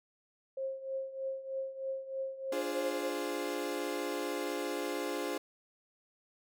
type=tone with tremolo; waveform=sine; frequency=534 Hz; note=C5; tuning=35 cents sharp; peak=-32 dBFS; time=0.57-3.1 s; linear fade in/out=5 ms; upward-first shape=triangle; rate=3.2 Hz; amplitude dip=80%
type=chord; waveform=35% pulse; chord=D half-diminished seventh; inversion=none; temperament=equal; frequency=293.7 / 349.2 / 415.3 / 523.3 Hz; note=D4 / F4 / Ab4 / C5; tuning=0 / 0 / 0 / 0 cents; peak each=-38 dBFS; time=2.52-5.38 s; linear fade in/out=5 ms
effects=none